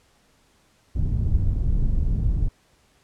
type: low-pass noise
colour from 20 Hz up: pink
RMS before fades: -21 dBFS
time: 0.95-2.49 s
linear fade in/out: 10 ms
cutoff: 110 Hz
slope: 12 dB/octave
effects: pink hiss -61 dBFS RMS until 3.03 s + low-pass 10000 Hz 12 dB/octave